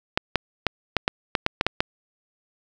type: clicks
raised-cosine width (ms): 0.3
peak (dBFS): -3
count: 10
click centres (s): 0.175 / 0.357 / 0.667 / 0.967 / 1.079 / 1.352 / 1.464 / 1.611 / 1.666 / 1.805
effects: none